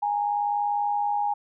sine tone pair together, 825.6 / 926 Hz, G#5 / A#5, -10 / -12 cents, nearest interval major second, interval 198 cents, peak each -23 / -31 dBFS, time 0.02-1.34 s, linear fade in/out 10 ms, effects none

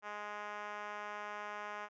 5% pulse tone with band-pass filter, 208 Hz, G#3, 3 cents sharp, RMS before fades -44 dBFS, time 0.02-1.89 s, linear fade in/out 50 ms, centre 1000 Hz, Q 1, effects resampled to 16000 Hz

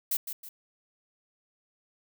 violet noise with echo, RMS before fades -28 dBFS, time 0.11-0.17 s, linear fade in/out 5 ms, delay 160 ms, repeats 2, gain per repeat -8 dB, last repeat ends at 0.49 s, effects none

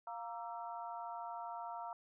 harmonic tone with a mistuned harmonic, 233.1 Hz, A#3, in tune, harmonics 3 / 4 / 5 / 6, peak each -46 / -45 / -54 / -51 dBFS, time 0.07-1.93 s, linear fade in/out 2 ms, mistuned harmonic 6, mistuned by -79 cents, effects none

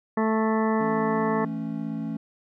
harmonic tone, 220 Hz, A3, in tune, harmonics 1 / 2 / 3 / 4 / 5 / 6 / 8 / 9, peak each -23 / -27 / -32 / -30 / -31 / -39 / -36 / -41 dBFS, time 0.17-1.45 s, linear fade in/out 5 ms
triangle chord, A major, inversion second, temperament equal, 164.81 / 220 / 277.2 Hz, E3 / A3 / C#4, 0 / 0 / 0 cents, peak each -32 / -29 / -31 dBFS, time 0.8-2.17 s, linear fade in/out 5 ms
effects none

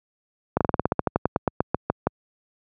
slowing click train, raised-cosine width 1 ms, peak -5 dBFS, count 18, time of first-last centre 0.57-2.07 s, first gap 37 ms, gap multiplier 1.1, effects high-pass 80 Hz 12 dB/octave

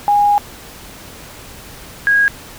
sine tone pair in turn, 821 / 1642 Hz, G#5 / G#6, -20 / -20 cents, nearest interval octave, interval 1200 cents, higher second, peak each -9 dBFS, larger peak neither, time 0.08-0.38 / 2.07-2.28 s, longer first, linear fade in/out 0 ms, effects pink hiss -36 dBFS RMS until 2.58 s

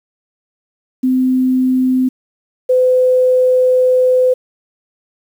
sine tone pair in turn, 257.1 / 507.9 Hz, C4 / B4, -30 / +48 cents, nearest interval octave, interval 1178 cents, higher second, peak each -10 / -8 dBFS, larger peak second, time 1.03-2.09 / 2.69-4.34 s, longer second, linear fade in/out 10 ms, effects 7-bit

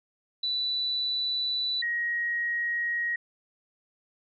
sine tone pair in turn, 3969 / 1889.4 Hz, B7 / A#6, +8 / +23 cents, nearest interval octave + minor second, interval 1285 cents, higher first, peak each -26 dBFS, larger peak neither, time 0.43-1.82 / 1.82-3.16 s, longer first, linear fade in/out 5 ms, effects none

